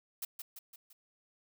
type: noise with echo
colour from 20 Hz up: blue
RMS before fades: -38 dBFS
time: 0.22-0.25 s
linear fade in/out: 5 ms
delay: 170 ms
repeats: 4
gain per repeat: -5 dB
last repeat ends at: 0.93 s
effects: none